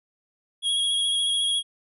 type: tone with vibrato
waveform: square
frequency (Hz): 3303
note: G#7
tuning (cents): -10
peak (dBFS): -22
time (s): 0.62-1.63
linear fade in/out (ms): 50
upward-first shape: square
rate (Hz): 14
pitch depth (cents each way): 18
effects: resampled to 32000 Hz